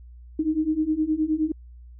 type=beating tone pair; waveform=sine; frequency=306 / 315.6 Hz; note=D#4 / D#4; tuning=-29 / +25 cents; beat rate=9.6 Hz; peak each=-25 / -23 dBFS; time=0.39-1.52 s; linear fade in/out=5 ms; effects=added 60 Hz sine -42 dBFS peak until 1.99 s